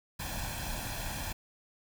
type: noise with comb filter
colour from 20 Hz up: pink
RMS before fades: -37 dBFS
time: 0.19-1.33 s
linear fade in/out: 10 ms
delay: 1.2 ms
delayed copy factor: +0.7
effects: none